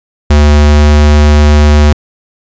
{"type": "tone with pitch glide", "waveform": "square", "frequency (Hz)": [73.9, 74.33], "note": ["D2", "D2"], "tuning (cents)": [11, 21], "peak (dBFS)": -3, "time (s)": [0.3, 1.93], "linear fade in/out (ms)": 5, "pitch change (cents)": 10, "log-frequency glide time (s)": [0.61, 0.91], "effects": ["resampled to 16000 Hz"]}